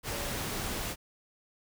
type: tone in noise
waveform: sine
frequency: 570 Hz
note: C#5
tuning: 48 cents sharp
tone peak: -42 dBFS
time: 0.11-0.35 s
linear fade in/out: 50 ms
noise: pink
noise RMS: -35 dBFS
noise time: 0.03-0.96 s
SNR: -10 dB
effects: none